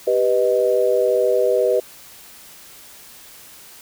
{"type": "chord", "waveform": "sine", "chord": "G augmented", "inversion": "none", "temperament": "equal", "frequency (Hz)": [392, 493.9, 622.3], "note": ["G4", "B4", "D#5"], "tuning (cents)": [0, 0, 0], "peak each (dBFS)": [-20, -17, -20], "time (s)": [0.07, 1.8], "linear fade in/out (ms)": 5, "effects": ["white hiss -43 dBFS RMS until 3.81 s"]}